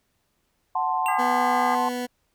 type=chord; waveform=sine; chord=F# diminished; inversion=none; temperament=equal; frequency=740 / 880 / 1046.5 Hz; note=F#5 / A5 / C6; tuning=0 / 0 / 0 cents; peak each=-26 dBFS; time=0.75-1.89 s; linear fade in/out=5 ms
type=tone with exponential decay; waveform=square; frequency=2742 Hz; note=F7; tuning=32 cents flat; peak=-26 dBFS; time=1.06-1.29 s; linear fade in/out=0 ms; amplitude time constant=50 ms
type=harmonic tone; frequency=404.5 Hz; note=G#4; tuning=46 cents flat; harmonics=2 / 3 / 4 / 5; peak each=-28 / -30 / -34 / -34 dBFS; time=1.08-1.75 s; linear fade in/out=5 ms
type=tone; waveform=20% pulse; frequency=246.9 Hz; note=B3; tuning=in tune; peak=-22 dBFS; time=1.18-2.07 s; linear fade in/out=20 ms
effects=pink hiss -71 dBFS RMS until 2.34 s